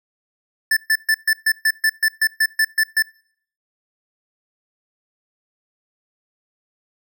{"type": "tone bursts", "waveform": "square", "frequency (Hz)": 1760, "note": "A6", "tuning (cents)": 0, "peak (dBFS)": -14, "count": 13, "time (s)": [0.71, 3.024], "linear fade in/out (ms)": 5, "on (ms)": 58, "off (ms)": 130, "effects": ["noise-tail reverb RT60 0.6 s tail -25 dB re dry"]}